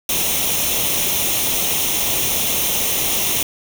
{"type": "noise with comb filter", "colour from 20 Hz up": "white", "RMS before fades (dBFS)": -19, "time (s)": [0.09, 3.43], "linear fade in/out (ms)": 2, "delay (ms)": 0.32, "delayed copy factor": 0.65, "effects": []}